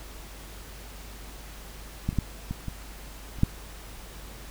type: clicks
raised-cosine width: 5 ms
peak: -13 / -26 / -11 / -18 / -20 / -28 / -7 dBFS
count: 7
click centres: 2.09 / 2.129 / 2.187 / 2.51 / 2.683 / 3.387 / 3.434 s
effects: added 50 Hz sine -43 dBFS peak until 4.5 s + pink hiss -46 dBFS RMS until 4.5 s